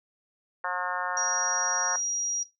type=harmonic tone; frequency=180 Hz; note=F#3; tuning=47 cents flat; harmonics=3 / 4 / 5 / 6 / 7 / 8 / 9 / 10; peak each=-39 / -37 / -34 / -34 / -38 / -34 / -38 / -39 dBFS; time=0.64-1.96 s; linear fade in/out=2 ms
type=tone; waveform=sine; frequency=5730 Hz; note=F8; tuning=44 cents sharp; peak=-25 dBFS; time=1.17-2.43 s; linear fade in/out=2 ms
effects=noise-tail reverb RT60 0.2 s tail -17 dB re dry